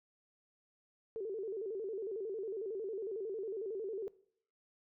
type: tone with vibrato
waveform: sine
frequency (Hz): 415.3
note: G#4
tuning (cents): 0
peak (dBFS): -37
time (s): 1.16-4.08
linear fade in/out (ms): 0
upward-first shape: square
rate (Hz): 11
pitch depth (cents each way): 130
effects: noise-tail reverb RT60 0.6 s tail -20 dB re dry